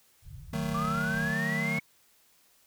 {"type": "low-pass noise", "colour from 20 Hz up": "white", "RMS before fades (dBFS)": -45, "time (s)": [0.22, 1.36], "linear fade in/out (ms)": 50, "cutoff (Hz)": 150, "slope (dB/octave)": 96}
{"type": "chord", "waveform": "square", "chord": "D# diminished", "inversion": "none", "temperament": "just", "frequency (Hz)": [155.56, 186.68, 224], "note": ["D#3", "F#3", "A3"], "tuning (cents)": [0, 16, 31], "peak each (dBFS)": [-34, -36, -35], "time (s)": [0.53, 1.79], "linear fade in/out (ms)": 5}
{"type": "linear sweep", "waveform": "sine", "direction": "up", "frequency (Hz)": [1146, 2217], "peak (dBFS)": -30, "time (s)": [0.74, 1.8], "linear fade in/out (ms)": 10}
{"effects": ["white hiss -64 dBFS RMS until 2.66 s"]}